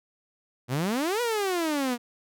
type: exponential two-way sweep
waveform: sawtooth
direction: up then down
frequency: 116.54 to 493.9 to 234.2 Hz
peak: -21 dBFS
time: 0.68-1.98 s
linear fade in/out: 50 ms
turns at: 1.21 s
effects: none